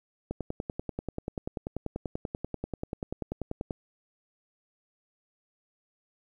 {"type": "click train", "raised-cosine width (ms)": 2, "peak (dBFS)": -19, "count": 36, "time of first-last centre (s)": [0.31, 3.708], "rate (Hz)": 10.3, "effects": ["10-bit"]}